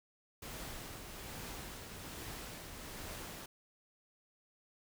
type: noise with tremolo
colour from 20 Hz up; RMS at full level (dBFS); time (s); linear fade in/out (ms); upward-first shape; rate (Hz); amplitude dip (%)
pink; -45; 0.42-3.46; 5; triangle; 1.2; 40
effects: none